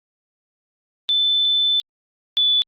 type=tone pair in turn; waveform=sine; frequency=3520 / 3472 Hz; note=A7 / A7; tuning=0 / -24 cents; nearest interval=unison; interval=24 cents; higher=first; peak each=-15 / -14 dBFS; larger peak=second; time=1.09-1.8 / 2.37-2.62 s; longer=first; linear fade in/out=0 ms; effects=Opus 32 kbps